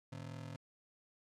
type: ring-modulated tone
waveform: 35% pulse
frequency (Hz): 130.81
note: C3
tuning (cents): 0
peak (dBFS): -40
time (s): 0.12-0.56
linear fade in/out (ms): 0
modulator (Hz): 21.4
effects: low-pass 8000 Hz 12 dB/octave + AAC 64 kbps